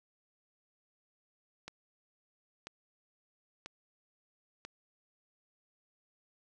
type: click train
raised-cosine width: 0.2 ms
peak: -26 dBFS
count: 4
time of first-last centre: 1.68-4.65 s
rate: 1.01 Hz
effects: none